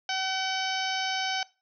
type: harmonic tone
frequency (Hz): 760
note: F#5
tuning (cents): +46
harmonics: 1 / 2 / 3 / 4 / 5 / 6 / 7 / 8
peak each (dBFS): -32 / -34 / -36 / -34 / -40 / -40 / -37 / -42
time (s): 0.09-1.43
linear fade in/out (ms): 2
effects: noise-tail reverb RT60 0.3 s tail -20 dB re dry